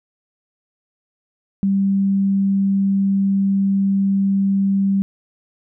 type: tone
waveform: sine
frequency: 196 Hz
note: G3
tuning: in tune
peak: -14 dBFS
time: 1.63-5.02 s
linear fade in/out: 0 ms
effects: none